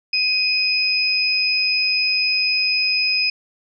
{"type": "tone pair together", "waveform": "sine", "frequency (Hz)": [2500, 5048], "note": ["D#7", "D#8"], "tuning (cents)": [8, 24], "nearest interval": "octave", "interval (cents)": 1216, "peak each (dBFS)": -19, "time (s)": [0.13, 3.3], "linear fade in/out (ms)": 5, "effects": []}